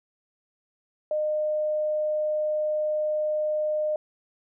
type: tone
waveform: sine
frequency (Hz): 610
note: D#5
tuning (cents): -34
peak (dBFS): -23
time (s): 1.11-3.96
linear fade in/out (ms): 2
effects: none